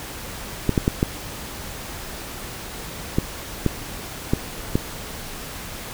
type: clicks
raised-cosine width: 3 ms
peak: -4 dBFS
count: 8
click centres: 0.693 / 0.778 / 0.879 / 1.029 / 3.185 / 3.663 / 4.335 / 4.755 s
effects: pink hiss -34 dBFS RMS until 5.93 s